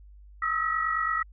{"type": "tone cluster", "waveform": "sine", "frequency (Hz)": [1266, 1315, 1921], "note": ["D#6", "E6", "B6"], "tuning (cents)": [30, -5, -48], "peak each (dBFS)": [-29, -29, -29], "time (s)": [0.42, 1.23], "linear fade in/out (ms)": 5, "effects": ["added 50 Hz sine -47 dBFS peak until 1.32 s"]}